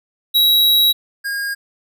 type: tone pair in turn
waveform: square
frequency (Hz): 3866 / 1625.5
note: B7 / G#6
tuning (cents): -38 / -38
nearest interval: octave + minor third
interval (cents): 1500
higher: first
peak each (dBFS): -11 / -21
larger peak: first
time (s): 0.34-0.93 / 1.24-1.55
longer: first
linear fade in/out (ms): 20
effects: none